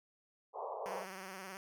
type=band-pass noise; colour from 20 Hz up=pink; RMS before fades=-42 dBFS; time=0.53-1.06 s; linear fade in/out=50 ms; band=420 to 1100 Hz; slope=96 dB/octave
type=tone with vibrato; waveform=5% pulse; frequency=190.2 Hz; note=F#3; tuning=48 cents sharp; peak=-34 dBFS; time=0.86-1.57 s; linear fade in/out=0 ms; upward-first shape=triangle; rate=19 Hz; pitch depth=77 cents each way
effects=none